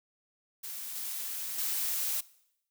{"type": "noise with level steps", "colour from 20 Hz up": "blue", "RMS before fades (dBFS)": [-40, -37, -32], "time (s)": [0.63, 2.21], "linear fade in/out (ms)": 10, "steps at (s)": [0.95, 1.58], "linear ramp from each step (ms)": 5, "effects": ["noise-tail reverb RT60 0.8 s tail -21 dB re dry"]}